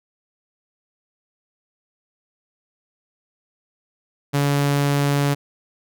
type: tone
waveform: sawtooth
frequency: 142.4 Hz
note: C#3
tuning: 47 cents sharp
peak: -13 dBFS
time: 4.33-5.35 s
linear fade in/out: 20 ms
effects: none